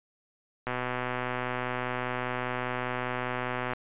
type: click train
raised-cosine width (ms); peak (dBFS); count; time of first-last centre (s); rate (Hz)
0.5; -16; 384; 0.67-3.734; 125
effects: resampled to 8000 Hz